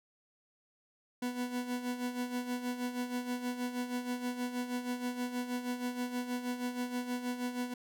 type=tone with tremolo; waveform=40% pulse; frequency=246.9 Hz; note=B3; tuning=in tune; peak=-31 dBFS; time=1.22-7.74 s; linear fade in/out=5 ms; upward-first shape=sine; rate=6.3 Hz; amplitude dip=65%; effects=none